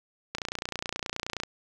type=click train; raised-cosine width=0.2 ms; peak=-14 dBFS; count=33; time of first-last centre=0.35-1.435 s; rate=29.5 Hz; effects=none